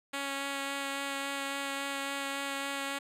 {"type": "tone with vibrato", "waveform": "5% pulse", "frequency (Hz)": 277.2, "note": "C#4", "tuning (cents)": 0, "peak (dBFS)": -22, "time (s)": [0.13, 2.99], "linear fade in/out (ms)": 10, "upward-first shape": "sine", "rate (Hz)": 3.6, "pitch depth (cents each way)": 10, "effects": ["low-pass 12000 Hz 12 dB/octave"]}